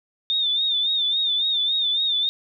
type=tone with vibrato; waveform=sine; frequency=3617 Hz; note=A7; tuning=47 cents sharp; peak=-19 dBFS; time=0.3-2.29 s; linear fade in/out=0 ms; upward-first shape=sine; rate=3.6 Hz; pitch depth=73 cents each way; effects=none